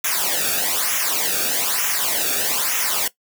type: noise with flanger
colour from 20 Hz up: white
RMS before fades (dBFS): -21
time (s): 0.04-3.08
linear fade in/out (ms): 5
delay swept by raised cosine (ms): 0.22 to 1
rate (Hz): 1.1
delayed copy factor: -0.8
effects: noise-tail reverb RT60 0.1 s tail -17 dB re dry